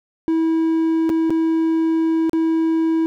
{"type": "tone with dropouts", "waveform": "triangle", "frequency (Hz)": 324.5, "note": "E4", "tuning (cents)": -27, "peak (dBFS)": -13, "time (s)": [0.28, 3.06], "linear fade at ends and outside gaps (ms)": 0, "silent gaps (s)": [[1.093, 1.1], [1.297, 1.305], [2.295, 2.332]], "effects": []}